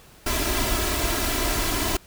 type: noise with comb filter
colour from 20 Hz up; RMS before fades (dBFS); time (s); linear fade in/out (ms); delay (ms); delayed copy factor
pink; -24; 0.26-1.97; 5; 3; +0.75
effects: pink hiss -51 dBFS RMS until 2.06 s